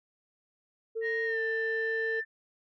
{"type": "tone", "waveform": "sine", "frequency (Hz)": 449.3, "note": "A4", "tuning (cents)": 36, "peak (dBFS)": -30, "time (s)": [0.95, 2.21], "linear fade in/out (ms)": 20}
{"type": "tone with pitch glide", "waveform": "sine", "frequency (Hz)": [1864.7, 1776.4], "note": ["A#6", "A6"], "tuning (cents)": [0, 16], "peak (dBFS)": -29, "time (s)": [1.01, 2.25], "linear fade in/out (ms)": 50, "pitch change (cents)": -84, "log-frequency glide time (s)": [1.25, 1.39]}
{"effects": ["tanh soft clip ceiling -23 dBFS"]}